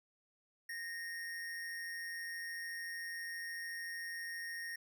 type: tone with amplitude modulation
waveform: square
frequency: 1853 Hz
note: A#6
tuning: 11 cents flat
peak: -40 dBFS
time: 0.69-4.76 s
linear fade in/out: 5 ms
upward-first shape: sine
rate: 173 Hz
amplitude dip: 40%
effects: none